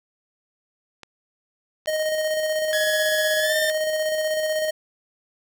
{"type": "clicks", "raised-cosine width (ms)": 0.2, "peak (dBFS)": -22, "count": 2, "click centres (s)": [1.033, 1.859]}
{"type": "tone with tremolo", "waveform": "square", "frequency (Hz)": 622, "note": "D#5", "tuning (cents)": -1, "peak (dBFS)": -21, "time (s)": [1.87, 4.71], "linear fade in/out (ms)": 10, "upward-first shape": "square", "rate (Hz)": 16, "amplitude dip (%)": 30}
{"type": "tone with pitch glide", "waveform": "sawtooth", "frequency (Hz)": [1685, 1795.5], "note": ["G#6", "A6"], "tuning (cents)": [25, 35], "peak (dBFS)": -19, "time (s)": [2.73, 3.7], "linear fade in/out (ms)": 0, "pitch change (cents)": 110, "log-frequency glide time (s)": [3.39, 3.55]}
{"effects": []}